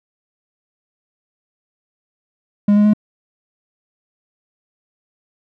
triangle tone with pitch steps, 205.1 / 208 / 210.9 Hz, G#3 / G#3 / G#3, -21 / +3 / +27 cents, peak -7 dBFS, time 2.68-2.935 s, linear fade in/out 5 ms, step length 85 ms, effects none

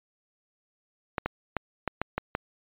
clicks, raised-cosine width 0.5 ms, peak -12 dBFS, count 7, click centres 1.182 / 1.26 / 1.567 / 1.877 / 2.016 / 2.18 / 2.351 s, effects resampled to 8000 Hz

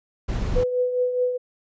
brown noise, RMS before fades -24 dBFS, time 0.28-0.64 s, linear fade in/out 10 ms
sine tone with tremolo, 498 Hz, B4, 14 cents sharp, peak -17 dBFS, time 0.55-1.38 s, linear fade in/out 20 ms, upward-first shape triangle, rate 4.8 Hz, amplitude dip 60%
effects resampled to 16000 Hz

